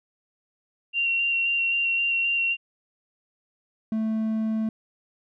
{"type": "tone with vibrato", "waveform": "sine", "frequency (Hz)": 2755, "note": "F7", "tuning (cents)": -24, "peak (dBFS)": -21, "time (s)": [0.93, 2.57], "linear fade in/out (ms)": 50, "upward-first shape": "square", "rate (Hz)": 3.8, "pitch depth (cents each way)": 12}
{"type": "tone", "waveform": "triangle", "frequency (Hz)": 220, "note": "A3", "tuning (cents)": 0, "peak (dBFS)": -21, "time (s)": [3.92, 4.69], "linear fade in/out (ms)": 2}
{"effects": []}